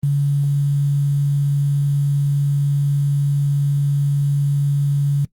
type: tone with quantisation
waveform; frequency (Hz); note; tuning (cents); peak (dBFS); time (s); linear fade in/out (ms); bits
sine; 142.1; C#3; +43; -14; 0.03-5.25; 5; 7
effects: noise-tail reverb RT60 0.1 s tail -21 dB re dry + Opus 24 kbps